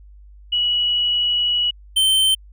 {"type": "tone pair in turn", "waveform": ["sine", "square"], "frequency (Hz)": [2928, 3102], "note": ["F#7", "G7"], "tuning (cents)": [-19, -19], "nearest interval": "minor second", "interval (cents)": 100, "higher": "second", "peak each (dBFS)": [-16, -14], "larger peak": "second", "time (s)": [[0.52, 1.71], [1.96, 2.35]], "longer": "first", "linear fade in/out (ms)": 10, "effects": ["added 50 Hz sine -41 dBFS peak until 2.52 s"]}